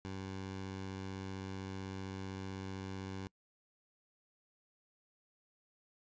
15% pulse tone, 95.7 Hz, G2, 41 cents flat, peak -35 dBFS, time 0.05-3.27 s, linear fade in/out 0 ms, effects noise-tail reverb RT60 0.1 s tail -25 dB re dry + resampled to 16000 Hz

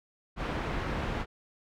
pink low-pass noise, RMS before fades -33 dBFS, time 0.36-1.26 s, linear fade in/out 50 ms, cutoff 2100 Hz, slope 12 dB/octave, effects none

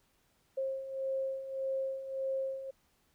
sine beating tone pair, 533 / 534.7 Hz, C5 / C5, +32 / +37 cents, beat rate 1.7 Hz, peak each -40 / -34 dBFS, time 0.57-2.71 s, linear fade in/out 10 ms, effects pink hiss -72 dBFS RMS until 3.14 s

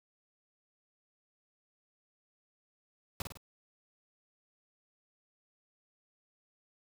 pink noise with echo, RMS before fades -35 dBFS, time 3.2-3.22 s, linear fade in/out 2 ms, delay 51 ms, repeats 3, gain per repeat -5 dB, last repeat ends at 3.373 s, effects none

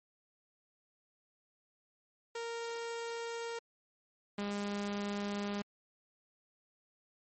sawtooth tone pair in turn, 464.3 / 203.3 Hz, A#4 / G#3, -7 / -37 cents, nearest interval octave + major second, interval 1430 cents, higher first, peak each -34 / -31 dBFS, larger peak second, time 2.35-3.59 / 4.38-5.62 s, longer neither, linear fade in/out 5 ms, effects MP3 32 kbps

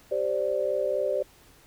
sine chord, G suspended fourth, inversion none, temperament equal, 392 / 523.3 / 587.3 Hz, G4 / C5 / D5, 0 / 0 / 0 cents, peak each -31 / -28 / -27 dBFS, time 0.11-1.23 s, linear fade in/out 10 ms, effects pink hiss -56 dBFS RMS until 1.66 s

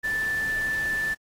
sine tone in noise, 1760 Hz, A6, in tune, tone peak -24 dBFS, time 0.03-1.15 s, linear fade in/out 20 ms, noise pink, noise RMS -40 dBFS, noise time 0.03-1.15 s, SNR +13 dB, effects AAC 48 kbps

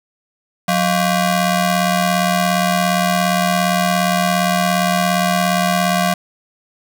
sawtooth ring-modulated tone, 440.7 Hz, A4, 3 cents sharp, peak -7 dBFS, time 0.68-6.14 s, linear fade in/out 5 ms, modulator 259 Hz, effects none

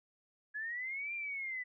sine linear two-way sweep, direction up then down, 1678 to 2397 to 1972 Hz, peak -37 dBFS, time 0.54-1.64 s, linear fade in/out 20 ms, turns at 1.14 s, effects none

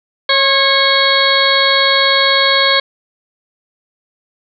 harmonic tone with a mistuned harmonic, 548 Hz, C#5, 20 cents flat, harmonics 1 / 2 / 3 / 4 / 6 / 7 / 8, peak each -17 / -17 / -17 / -17 / -17 / -17 / -17 dBFS, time 0.29-2.8 s, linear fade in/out 5 ms, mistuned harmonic 2, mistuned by -19 cents, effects none

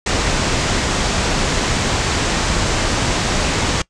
pink low-pass noise, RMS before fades -18 dBFS, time 0.06-3.82 s, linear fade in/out 5 ms, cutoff 8100 Hz, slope 48 dB/octave, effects noise-tail reverb RT60 0.1 s tail -22 dB re dry

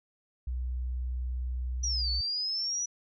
sine tone, 62.3 Hz, B1, 16 cents sharp, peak -30 dBFS, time 0.47-2.21 s, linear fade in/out 5 ms
sine exponential two-way sweep, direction down then up, 5920 to 4435 to 5920 Hz, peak -29 dBFS, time 1.83-2.86 s, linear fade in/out 10 ms, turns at 2.1 s
effects none

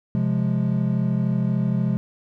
triangle chord, F minor, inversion second, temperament equal, 130.81 / 174.61 / 207.7 Hz, C3 / F3 / Ab3, 0 / 0 / 0 cents, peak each -21 / -22 / -22 dBFS, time 0.15-1.97 s, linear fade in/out 0 ms, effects none

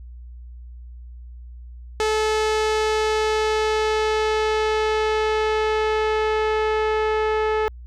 sawtooth tone with low-pass filter sweep, 432.7 Hz, A4, 29 cents flat, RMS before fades -21 dBFS, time 2-7.68 s, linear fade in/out 0 ms, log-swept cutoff 7200 to 2100 Hz, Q 0.8, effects added 60 Hz sine -36 dBFS peak until 7.86 s

